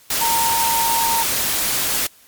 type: tone in noise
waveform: sine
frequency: 919 Hz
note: A#5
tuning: 25 cents flat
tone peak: -18 dBFS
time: 0.21-1.23 s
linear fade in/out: 5 ms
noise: white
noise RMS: -20 dBFS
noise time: 0.1-2.07 s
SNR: -1 dB
effects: white hiss -50 dBFS RMS until 2.27 s + MP3 96 kbps